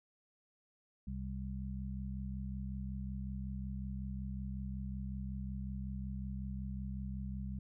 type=harmonic tone; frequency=65.41 Hz; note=C2; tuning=in tune; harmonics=1 / 2 / 3; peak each=-41 / -45 / -43 dBFS; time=1.07-7.59 s; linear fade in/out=5 ms; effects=none